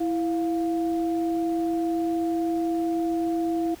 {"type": "tone pair together", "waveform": "sine", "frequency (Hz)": [330.8, 701], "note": ["E4", "F5"], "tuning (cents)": [6, 6], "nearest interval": "octave + minor second", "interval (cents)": 1300, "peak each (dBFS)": [-23, -31], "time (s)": [0, 3.75], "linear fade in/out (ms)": 10, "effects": ["pink hiss -48 dBFS RMS until 3.8 s"]}